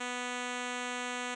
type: tone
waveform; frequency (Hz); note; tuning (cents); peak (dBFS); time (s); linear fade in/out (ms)
5% pulse; 246.9; B3; 0; -23; 0-1.35; 10
effects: resampled to 22050 Hz